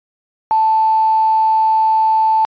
sine tone with quantisation, 880 Hz, A5, in tune, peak -10 dBFS, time 0.51-2.45 s, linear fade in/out 0 ms, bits 5, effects resampled to 11025 Hz

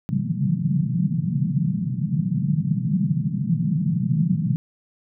white band-pass noise, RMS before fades -22 dBFS, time 0.09-4.56 s, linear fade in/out 0 ms, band 130 to 190 Hz, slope 48 dB/octave, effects none

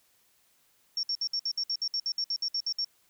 sine tone bursts, 5490 Hz, F8, 31 cents flat, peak -27 dBFS, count 16, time 0.97-2.846 s, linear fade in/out 2 ms, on 61 ms, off 60 ms, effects white hiss -67 dBFS RMS until 3.09 s

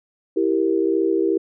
sine chord, E diminished, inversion none, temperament equal, 329.6 / 392 / 466.2 Hz, E4 / G4 / Bb4, 0 / 0 / 0 cents, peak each -20 / -20 / -24 dBFS, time 0.36-1.38 s, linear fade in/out 10 ms, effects none

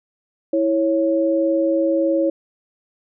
sine tone pair together, 327.6 / 551 Hz, E4 / C#5, -11 / -11 cents, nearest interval major sixth, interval 900 cents, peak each -18 dBFS, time 0.53-2.3 s, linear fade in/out 5 ms, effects none

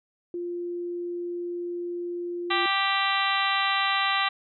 sine tone, 349.2 Hz, F4, in tune, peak -29 dBFS, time 0.34-2.66 s, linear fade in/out 2 ms
harmonic tone, 392 Hz, G4, in tune, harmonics 2 / 3 / 4 / 5 / 6 / 7 / 8 / 9 / 10, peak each -30 / -27 / -34 / -29 / -34 / -32 / -33 / -35 / -32 dBFS, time 2.5-4.29 s, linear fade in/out 10 ms
effects none

